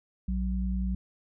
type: tone pair together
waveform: sine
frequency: 58.86 / 187 Hz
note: A#1 / F#3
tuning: +17 / +19 cents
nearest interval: octave + minor sixth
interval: 2002 cents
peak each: -28 / -31 dBFS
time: 0.28-0.95 s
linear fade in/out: 5 ms
effects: none